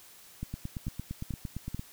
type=two click trains; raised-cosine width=5 ms; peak=-23 / -22 dBFS; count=12 / 4; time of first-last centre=0.54-1.794 / 0.43-1.746 s; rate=8.77 / 2.28 Hz; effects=white hiss -54 dBFS RMS until 1.92 s